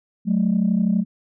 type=tone pair together; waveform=sine; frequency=185.5 / 217.7 Hz; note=F#3 / A3; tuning=+5 / -18 cents; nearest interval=minor third; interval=277 cents; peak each=-18 dBFS; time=0.25-1.05 s; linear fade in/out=50 ms; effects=tanh soft clip ceiling -11 dBFS